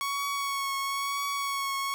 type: tone with vibrato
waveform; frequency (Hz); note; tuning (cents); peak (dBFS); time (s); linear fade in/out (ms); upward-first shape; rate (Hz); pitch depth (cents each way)
sawtooth; 1112; C#6; +5; -25; 0.01-1.94; 0; triangle; 1; 25
effects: none